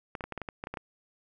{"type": "clicks", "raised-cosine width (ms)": 0.5, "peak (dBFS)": -21, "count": 11, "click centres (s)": [0.152, 0.208, 0.24, 0.323, 0.377, 0.417, 0.488, 0.639, 0.671, 0.74, 0.772], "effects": []}